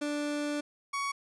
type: tone pair in turn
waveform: 30% pulse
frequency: 293.7 / 1119.5 Hz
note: D4 / C#6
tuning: 0 / +17 cents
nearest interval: octave + major seventh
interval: 2317 cents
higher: second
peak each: -28 dBFS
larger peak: neither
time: 0.01-0.61 / 0.93-1.12 s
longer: first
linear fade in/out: 10 ms
effects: resampled to 22050 Hz + 11-bit